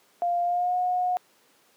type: tone with pitch glide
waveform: sine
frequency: 698.5 to 724.8 Hz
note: F5 to F#5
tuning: 0 to -36 cents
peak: -22 dBFS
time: 0.22-1.17 s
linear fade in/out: 0 ms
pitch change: +64 cents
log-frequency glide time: 0.43-0.76 s
effects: pink hiss -61 dBFS RMS until 1.76 s + high-pass 300 Hz 12 dB/octave